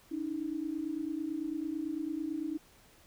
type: tone pair together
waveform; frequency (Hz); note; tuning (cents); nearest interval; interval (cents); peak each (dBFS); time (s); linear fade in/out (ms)
sine; 290 / 319; D4 / D#4; -22 / +43; major second; 165; -37 / -35; 0.11-2.58; 10
effects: pink hiss -61 dBFS RMS until 3.06 s